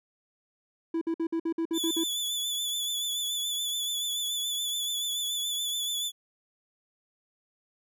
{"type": "tone bursts", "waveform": "triangle", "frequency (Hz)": 329.6, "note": "E4", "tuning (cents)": 0, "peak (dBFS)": -24, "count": 9, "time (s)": [0.94, 2.038], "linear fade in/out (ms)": 5, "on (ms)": 74, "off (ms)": 54}
{"type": "tone with vibrato", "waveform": "sawtooth", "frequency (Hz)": 3459, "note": "A7", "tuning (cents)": -30, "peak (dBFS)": -26, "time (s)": [1.73, 6.12], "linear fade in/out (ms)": 50, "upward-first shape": "triangle", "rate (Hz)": 7, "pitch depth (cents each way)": 51}
{"effects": []}